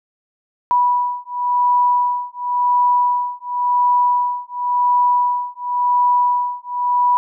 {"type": "beating tone pair", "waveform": "sine", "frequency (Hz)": [980, 980.93], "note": ["B5", "B5"], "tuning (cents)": [-14, -12], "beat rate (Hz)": 0.93, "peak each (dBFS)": -17, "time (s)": [0.71, 7.17], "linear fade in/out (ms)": 0, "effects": []}